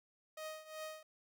sawtooth tone with tremolo, 625 Hz, D#5, 8 cents sharp, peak -38 dBFS, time 0.37-1.03 s, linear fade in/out 5 ms, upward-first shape triangle, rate 2.7 Hz, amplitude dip 85%, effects none

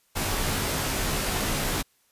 pink noise with comb filter, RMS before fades -27 dBFS, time 0.15-1.83 s, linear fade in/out 20 ms, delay 17 ms, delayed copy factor -0.75, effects white hiss -66 dBFS RMS until 2.11 s + resampled to 32000 Hz

